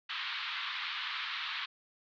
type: band-pass noise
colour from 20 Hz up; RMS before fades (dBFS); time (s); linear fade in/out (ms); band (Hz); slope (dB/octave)
white; -38; 0.09-1.66; 10; 1000 to 4000; 48
effects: none